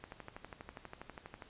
click train, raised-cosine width 0.5 ms, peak -30 dBFS, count 18, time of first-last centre 0.04-1.422 s, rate 12.3 Hz, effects pink hiss -60 dBFS RMS until 1.49 s + resampled to 8000 Hz

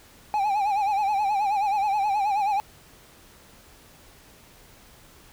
triangle tone with vibrato, 815 Hz, G#5, 33 cents flat, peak -19 dBFS, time 0.34-2.6 s, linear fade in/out 0 ms, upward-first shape sine, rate 9.4 Hz, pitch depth 89 cents each way, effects pink hiss -52 dBFS RMS until 5.32 s

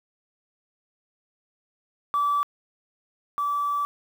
sine tone pair in turn, 1156 / 1156 Hz, D6 / D6, -28 / -28 cents, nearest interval unison, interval 0 cents, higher neither, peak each -19 / -22 dBFS, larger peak first, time 2.14-2.43 / 3.38-3.85 s, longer second, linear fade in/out 0 ms, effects tanh soft clip ceiling -17 dBFS + 8-bit

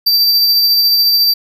square tone with tremolo, 4670 Hz, D8, 11 cents flat, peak -8 dBFS, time 0.06-1.34 s, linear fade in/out 10 ms, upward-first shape sine, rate 14 Hz, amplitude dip 25%, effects none

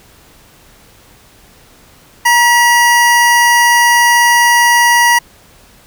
square tone pair together, 945 / 1940.9 Hz, A#5 / B6, +23 / -31 cents, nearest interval octave, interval 1246 cents, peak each -10 dBFS, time 2.25-5.19 s, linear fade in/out 10 ms, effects pink hiss -44 dBFS RMS until 5.86 s

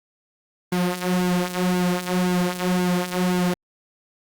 sawtooth tone with flanger, 180 Hz, F#3, 47 cents flat, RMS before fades -22 dBFS, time 0.72-3.54 s, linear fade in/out 5 ms, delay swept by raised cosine 1.6 to 5.6 ms, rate 1.9 Hz, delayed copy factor -0.65, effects Opus 32 kbps

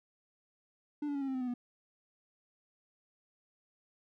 triangle tone with pitch steps, 294.8 / 286.9 / 279.2 / 271.7 / 264.5 / 257.4 / 250.5 / 243.8 Hz, D4 / D4 / C#4 / C#4 / C4 / C4 / B3 / B3, +7 / -40 / +13 / -35 / +19 / -28 / +25 / -22 cents, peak -31 dBFS, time 1.02-1.54 s, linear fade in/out 5 ms, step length 65 ms, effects none

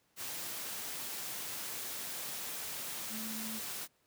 sine tone in noise, 220 Hz, A3, in tune, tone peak -42 dBFS, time 3.09-3.61 s, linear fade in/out 50 ms, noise white, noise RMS -41 dBFS, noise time 0.16-3.88 s, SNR -4 dB, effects pink hiss -73 dBFS RMS until 4.06 s + high-pass 100 Hz 12 dB/octave

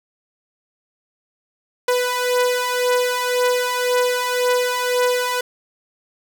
sawtooth beating tone pair, 494.4 / 496.3 Hz, B4 / B4, +2 / +8 cents, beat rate 1.9 Hz, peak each -18 / -15 dBFS, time 1.88-5.41 s, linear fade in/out 5 ms, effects none

